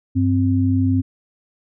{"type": "tone pair together", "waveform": "sine", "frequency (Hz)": [97.99, 261.6], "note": ["G2", "C4"], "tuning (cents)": [0, 0], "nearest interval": "octave + perfect fourth", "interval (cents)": 1700, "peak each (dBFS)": -17, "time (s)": [0.15, 1.02], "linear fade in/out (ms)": 20, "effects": []}